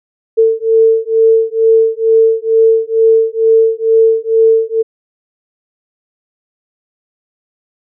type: beating tone pair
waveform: sine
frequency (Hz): 447.4 / 449.6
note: A4 / A4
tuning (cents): +29 / +37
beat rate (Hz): 2.2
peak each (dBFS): -10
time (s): 0.37-4.83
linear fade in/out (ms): 20
effects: none